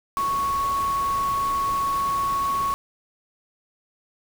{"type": "tone in noise", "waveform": "sine", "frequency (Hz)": 1108.7, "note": "C#6", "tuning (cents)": 0, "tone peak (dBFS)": -21, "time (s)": [0.17, 2.74], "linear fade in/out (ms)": 0, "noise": "pink", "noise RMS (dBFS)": -36, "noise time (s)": [0.17, 2.74], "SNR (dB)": 12, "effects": []}